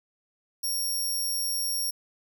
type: tone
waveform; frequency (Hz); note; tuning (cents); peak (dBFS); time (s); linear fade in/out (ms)
15% pulse; 5570; F8; -5; -21; 0.63-1.91; 10
effects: none